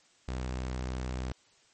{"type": "tone", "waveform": "sawtooth", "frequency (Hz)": 63.3, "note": "B1", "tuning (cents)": 43, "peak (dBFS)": -29, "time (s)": [0.28, 1.32], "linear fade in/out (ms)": 0, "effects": ["white hiss -64 dBFS RMS until 1.73 s", "MP3 32 kbps"]}